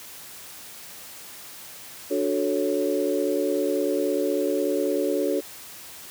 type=chord; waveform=sine; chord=D major seventh; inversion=none; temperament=equal; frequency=293.7 / 370 / 440 / 554.4 Hz; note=D4 / F#4 / A4 / C#5; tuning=0 / 0 / 0 / 0 cents; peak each=-27 dBFS; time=2.1-5.41 s; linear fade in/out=20 ms; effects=white hiss -42 dBFS RMS until 6.1 s + high-pass 60 Hz 12 dB/octave